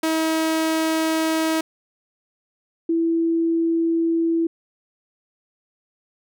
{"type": "tone pair in turn", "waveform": ["sawtooth", "sine"], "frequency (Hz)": [320, 331.1], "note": ["D#4", "E4"], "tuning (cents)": [49, 8], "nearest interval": "minor second", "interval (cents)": 59, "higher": "second", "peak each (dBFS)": [-15, -17], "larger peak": "first", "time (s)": [[0.03, 1.61], [2.89, 4.47]], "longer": "neither", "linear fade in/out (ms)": 5, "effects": []}